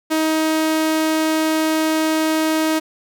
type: tone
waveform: sawtooth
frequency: 315.6 Hz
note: D#4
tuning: 25 cents sharp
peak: -12 dBFS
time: 0.1-2.8 s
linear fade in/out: 20 ms
effects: none